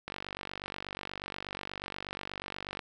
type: click train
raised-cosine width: 0.3 ms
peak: -21 dBFS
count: 132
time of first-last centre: 0.08-2.792 s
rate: 48.3 Hz
effects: none